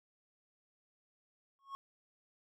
triangle tone with exponential growth, 1096 Hz, C#6, 20 cents flat, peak -36 dBFS, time 1.59-1.75 s, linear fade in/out 0 ms, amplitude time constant 34 ms, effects none

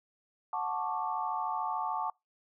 sine chord, D major seventh, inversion first, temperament just, 734.2 / 881 / 1101.2 / 1174.7 Hz, F#5 / A5 / C#6 / D6, -14 / +2 / -12 / 0 cents, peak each -37 / -34 / -38 / -38 dBFS, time 0.53-2.1 s, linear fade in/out 2 ms, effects noise-tail reverb RT60 0.2 s tail -26 dB re dry

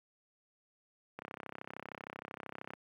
click train, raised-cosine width 0.5 ms, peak -27 dBFS, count 52, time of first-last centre 1.19-2.735 s, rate 33 Hz, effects high-pass 150 Hz 12 dB/octave + 11-bit

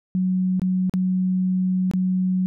sine tone with dropouts, 185 Hz, F#3, in tune, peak -18 dBFS, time 0.15-2.46 s, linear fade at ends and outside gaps 0 ms, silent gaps 0.596-0.618 / 0.896-0.938 / 1.913-1.936 s, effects none

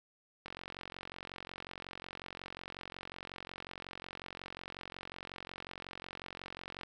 click train, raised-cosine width 0.3 ms, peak -27 dBFS, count 291, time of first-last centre 0.46-6.834 s, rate 45.5 Hz, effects none

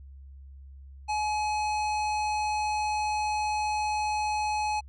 sine tone with hard clipping, 847 Hz, G#5, 34 cents sharp, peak -28 dBFS, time 1.08-4.81 s, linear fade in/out 20 ms, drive 16 dB, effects added 68 Hz sine -44 dBFS peak until 4.88 s + resampled to 22050 Hz

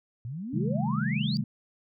sine exponential sweep, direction up, 110 to 4826 Hz, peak -33 dBFS, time 0.25-1.37 s, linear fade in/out 0 ms
sine chord, A half-diminished seventh, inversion first, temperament just, 132 / 158.4 / 198 / 220 Hz, C3 / Eb3 / G3 / A3, +16 / +31 / +18 / 0 cents, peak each -31 dBFS, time 0.53-1.44 s, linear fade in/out 10 ms
effects none

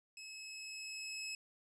20% pulse tone with level ramp, 2582 Hz, E7, 37 cents flat, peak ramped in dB -44 to -36 dBFS, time 0.17-1.35 s, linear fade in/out 2 ms, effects resampled to 22050 Hz + 13-bit

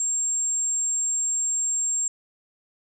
sine tone, 7459 Hz, A#8, in tune, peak -22 dBFS, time 0-2.08 s, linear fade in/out 2 ms, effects none

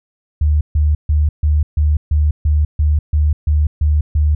sine tone bursts, 75.2 Hz, D2, 42 cents sharp, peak -10 dBFS, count 12, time 0.41-4.35 s, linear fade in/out 5 ms, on 200 ms, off 140 ms, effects none

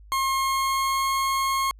40% pulse tone with pitch glide, 1073 to 1081.1 Hz, C6 to C#6, +43 to -44 cents, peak -21 dBFS, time 0.12-1.71 s, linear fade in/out 0 ms, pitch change +13 cents, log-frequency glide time 0.33-1.04 s, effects added 51 Hz sine -45 dBFS peak until 1.79 s + resampled to 32000 Hz

